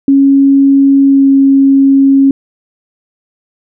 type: tone with pitch glide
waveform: sine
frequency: 275.3 to 273.1 Hz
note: C#4 to C#4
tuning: -12 to -26 cents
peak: -3 dBFS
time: 0.08-2.31 s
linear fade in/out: 2 ms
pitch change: -14 cents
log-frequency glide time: 1.04-1.29 s
effects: none